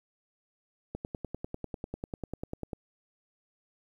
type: click train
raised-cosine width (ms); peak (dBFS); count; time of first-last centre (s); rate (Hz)
2; -22; 19; 0.95-2.732; 10.1
effects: 10-bit